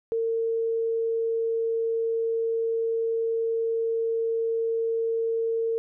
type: tone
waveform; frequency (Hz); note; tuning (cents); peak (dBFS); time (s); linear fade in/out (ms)
sine; 455.1; A#4; -42; -23; 0.12-5.78; 0
effects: none